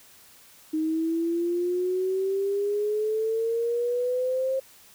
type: exponential sweep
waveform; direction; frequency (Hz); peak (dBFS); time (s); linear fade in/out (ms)
sine; up; 311.1 to 534; -23; 0.73-4.6; 10
effects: white hiss -53 dBFS RMS until 4.94 s